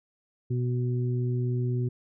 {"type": "harmonic tone", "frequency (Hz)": 123.47, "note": "B2", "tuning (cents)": 0, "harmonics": [1, 2, 3], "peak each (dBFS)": [-25, -36, -35], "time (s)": [0.5, 1.89], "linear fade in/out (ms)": 10, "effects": []}